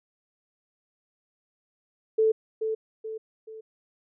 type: tone with echo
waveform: sine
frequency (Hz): 440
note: A4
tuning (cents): 0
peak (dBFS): -18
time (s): 2.18-2.32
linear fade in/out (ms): 10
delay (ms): 430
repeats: 3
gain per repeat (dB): -7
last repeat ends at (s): 3.61
effects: none

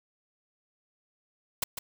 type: noise with echo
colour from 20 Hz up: white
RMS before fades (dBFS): -28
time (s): 1.62-1.64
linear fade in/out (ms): 5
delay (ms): 150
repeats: 1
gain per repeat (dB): -8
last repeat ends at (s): 1.79
effects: none

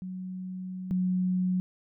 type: tone pair in turn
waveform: sine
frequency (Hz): 185 / 183.4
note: F#3 / F#3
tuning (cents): 0 / -15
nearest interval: unison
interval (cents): 15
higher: first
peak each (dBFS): -34 / -24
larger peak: second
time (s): 0.02-0.91 / 0.91-1.6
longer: first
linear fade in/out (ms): 0
effects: none

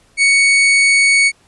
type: tone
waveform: 40% pulse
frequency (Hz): 2226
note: C#7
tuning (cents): +7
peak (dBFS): -8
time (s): 0.17-1.32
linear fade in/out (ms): 50
effects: pink hiss -53 dBFS RMS until 1.47 s + resampled to 24000 Hz

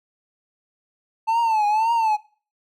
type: tone with vibrato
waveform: triangle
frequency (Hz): 880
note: A5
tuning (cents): 0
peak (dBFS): -15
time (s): 1.27-2.17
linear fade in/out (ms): 20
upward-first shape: triangle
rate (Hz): 1.9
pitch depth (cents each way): 120
effects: noise-tail reverb RT60 0.4 s tail -21 dB re dry

